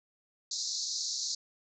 pink band-pass noise, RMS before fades -35 dBFS, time 0.51-1.35 s, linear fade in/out 5 ms, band 4000 to 7000 Hz, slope 96 dB/octave, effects none

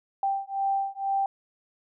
sine beating tone pair, 784 / 786.1 Hz, G5 / G5, 0 / +5 cents, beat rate 2.1 Hz, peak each -28 dBFS, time 0.23-1.26 s, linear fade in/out 2 ms, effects none

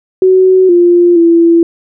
sine tone with pitch steps, 374 / 349.1 / 336.1 Hz, F#4 / F4 / E4, +19 / -1 / +34 cents, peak -3 dBFS, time 0.22-1.63 s, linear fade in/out 2 ms, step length 470 ms, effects none

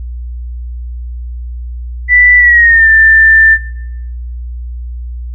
sine tone with pitch glide, 1975.5 to 1780.4 Hz, B6 to A6, 0 to +20 cents, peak -3 dBFS, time 2.08-3.58 s, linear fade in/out 50 ms, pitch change -180 cents, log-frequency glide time 2.37-2.89 s, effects noise-tail reverb RT60 0.9 s tail -21 dB re dry + added 60 Hz sine -19 dBFS peak until 5.34 s

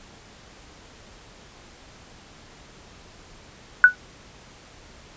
sine tone with exponential decay, 1480 Hz, F#6, in tune, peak -3 dBFS, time 3.84-3.95 s, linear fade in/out 1 ms, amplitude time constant 22 ms, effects pink hiss -48 dBFS RMS until 5.16 s + resampled to 16000 Hz

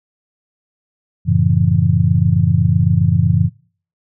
sine chord, F# minor seventh, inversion none, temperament just, 92.5 / 111 / 138.75 / 166.5 Hz, F#2 / A2 / C#3 / E3, 0 / +16 / +2 / +18 cents, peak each -16 dBFS, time 1.25-3.5 s, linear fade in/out 50 ms, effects noise-tail reverb RT60 0.5 s tail -25 dB re dry

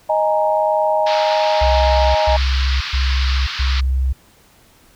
sine chord, D# suspended fourth, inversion none, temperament equal, 622.3 / 830.6 / 932.3 Hz, D#5 / G#5 / A#5, 0 / 0 / 0 cents, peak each -16 / -19 / -20 dBFS, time 0.09-2.37 s, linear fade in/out 10 ms
white band-pass noise, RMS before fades -26 dBFS, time 1.06-3.81 s, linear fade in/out 10 ms, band 1000 to 4900 Hz, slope 48 dB/octave
sine tone bursts, 65.41 Hz, C2, in tune, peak -14 dBFS, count 4, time 1.61-4.13 s, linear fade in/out 10 ms, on 540 ms, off 120 ms
effects pink hiss -51 dBFS RMS until 4.95 s

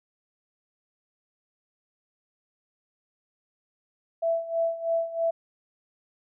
sine tone with tremolo, 664 Hz, E5, 12 cents sharp, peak -21 dBFS, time 4.22-5.31 s, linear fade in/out 10 ms, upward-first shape sine, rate 3.1 Hz, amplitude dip 80%, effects none

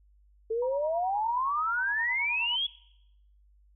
sine exponential sweep, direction up, 438.4 to 3400 Hz, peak -26 dBFS, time 0.5-2.67 s, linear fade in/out 10 ms
sine tone with tremolo, 950 Hz, A#5, 33 cents sharp, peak -34 dBFS, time 0.62-2.56 s, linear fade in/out 5 ms, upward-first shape sine, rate 9.5 Hz, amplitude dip 80%
effects noise-tail reverb RT60 0.8 s tail -20 dB re dry + added 50 Hz sine -58 dBFS peak until 3.75 s

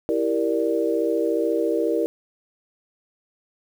sine chord, E half-diminished seventh, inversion none, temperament equal, 329.6 / 392 / 466.2 / 587.3 Hz, E4 / G4 / Bb4 / D5, 0 / 0 / 0 / 0 cents, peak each -24 / -27 / -23 / -27 dBFS, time 0.09-2.06 s, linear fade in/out 0 ms, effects 8-bit

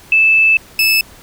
sine / 30% pulse tone pair in turn, 2629 / 2617 Hz, E7 / E7, -5 / -13 cents, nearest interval unison, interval 8 cents, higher first, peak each -7 dBFS, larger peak neither, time 0.12-0.57 / 0.79-1.01 s, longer first, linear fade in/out 2 ms, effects pink hiss -41 dBFS RMS until 1.22 s

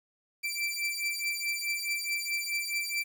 sawtooth beating tone pair, 2337 / 2341.7 Hz, D7 / D7, -9 / -6 cents, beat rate 4.7 Hz, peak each -30 dBFS, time 0.43-3.04 s, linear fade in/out 20 ms, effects 10-bit

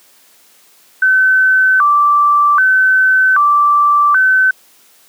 sine tone with vibrato, 1335 Hz, E6, 22 cents sharp, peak -7 dBFS, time 1.02-4.51 s, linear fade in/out 5 ms, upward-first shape square, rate 0.64 Hz, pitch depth 230 cents each way, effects white hiss -48 dBFS RMS until 5.08 s + high-pass 200 Hz 12 dB/octave

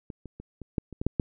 clicks, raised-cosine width 3 ms, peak -25 / -28 / -28 / -26 / -13 / -28 / -18 / -10 / -11 dBFS, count 9, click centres 0.102 / 0.257 / 0.4 / 0.617 / 0.782 / 0.927 / 1.015 / 1.066 / 1.198 s, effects none

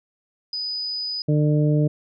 sine tone, 4978 Hz, D#8, in tune, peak -25 dBFS, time 0.53-1.22 s, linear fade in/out 2 ms
harmonic tone, 150 Hz, D3, 37 cents sharp, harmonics 1 / 2 / 3 / 4, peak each -17 / -23 / -27 / -29 dBFS, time 1.28-1.88 s, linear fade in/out 10 ms
effects none

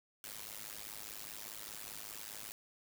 white noise with amplitude modulation, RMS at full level -43 dBFS, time 0.24-2.52 s, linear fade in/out 0 ms, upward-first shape sine, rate 105 Hz, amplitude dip 100%, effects none

